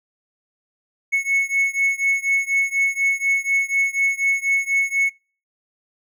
triangle beating tone pair, 2200 / 2204.1 Hz, C#7 / C#7, -14 / -10 cents, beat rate 4.1 Hz, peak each -18 / -19 dBFS, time 1.12-5.1 s, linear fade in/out 20 ms, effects noise-tail reverb RT60 0.4 s tail -26 dB re dry

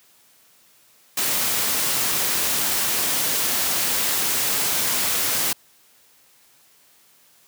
white noise, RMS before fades -22 dBFS, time 1.17-5.53 s, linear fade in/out 5 ms, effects white hiss -56 dBFS RMS until 7.47 s + high-pass 100 Hz 12 dB/octave

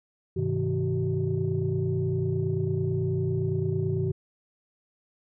sine tone cluster, 101.5 / 130 / 159.4 / 378.6 Hz, G#2 / C3 / D#3 / F#4, -39 / -11 / +42 / +40 cents, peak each -29 dBFS, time 0.36-4.12 s, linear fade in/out 10 ms, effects tanh soft clip ceiling -16 dBFS

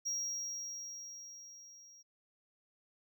triangle tone with level ramp, 5640 Hz, F8, 16 cents sharp, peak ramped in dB -32 to -55 dBFS, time 0.05-2.03 s, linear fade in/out 20 ms, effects none

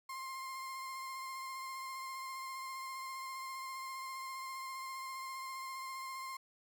35% pulse tone with vibrato, 1057 Hz, C6, 17 cents sharp, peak -40 dBFS, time 0.09-6.37 s, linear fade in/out 5 ms, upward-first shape sine, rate 15 Hz, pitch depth 18 cents each way, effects 12-bit

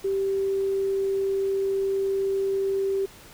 sine tone, 390 Hz, G4, 9 cents flat, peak -22 dBFS, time 0.04-3.06 s, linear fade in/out 10 ms, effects pink hiss -48 dBFS RMS until 3.33 s

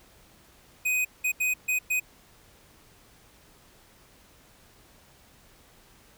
square tone bursts at uneven times, 2500 Hz, D#7, 8 cents sharp, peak -24 dBFS, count 5, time 0.85-1.05 / 1.24-1.32 / 1.4-1.54 / 1.68-1.79 / 1.9-2 s, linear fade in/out 10 ms, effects pink hiss -57 dBFS RMS until 6.17 s

